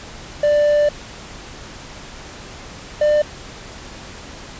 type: tone pair in turn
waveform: triangle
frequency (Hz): 590 / 597.9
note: D5 / D5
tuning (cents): +8 / +31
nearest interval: unison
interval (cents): 23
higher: second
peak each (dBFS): -10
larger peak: neither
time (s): 0.43-0.89 / 3.01-3.22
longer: first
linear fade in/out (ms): 5
effects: pink hiss -36 dBFS RMS until 4.59 s + resampled to 16000 Hz